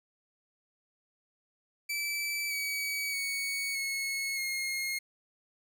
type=tone with pitch steps; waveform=sawtooth; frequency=2316 / 2272 / 2229 / 2187 / 2146 Hz; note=D7 / C#7 / C#7 / C#7 / C7; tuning=-25 / +42 / +9 / -24 / +43 cents; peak=-28 dBFS; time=1.89-4.99 s; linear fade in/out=10 ms; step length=620 ms; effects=none